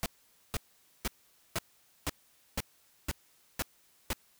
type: noise bursts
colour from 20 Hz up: pink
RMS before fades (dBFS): -32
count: 9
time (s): 0.03-4.131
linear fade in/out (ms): 0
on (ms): 29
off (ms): 480
effects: white hiss -66 dBFS RMS until 4.39 s